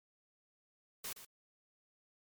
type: noise with echo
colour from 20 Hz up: white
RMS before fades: -42 dBFS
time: 1.04-1.13 s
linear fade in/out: 5 ms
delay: 120 ms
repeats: 1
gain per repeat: -11 dB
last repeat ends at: 1.25 s
effects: MP3 96 kbps